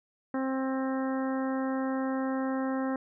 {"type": "harmonic tone", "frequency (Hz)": 264.4, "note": "C4", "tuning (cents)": 18, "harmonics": [1, 2, 3, 4, 5, 6, 7], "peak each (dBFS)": [-29, -35, -39, -41, -43, -45, -46], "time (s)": [0.34, 2.96], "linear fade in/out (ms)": 2, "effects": []}